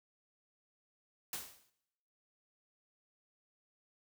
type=noise with exponential decay; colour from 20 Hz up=white; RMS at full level=-38 dBFS; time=1.33-1.7 s; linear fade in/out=2 ms; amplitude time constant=79 ms; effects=noise-tail reverb RT60 0.9 s tail -21 dB re dry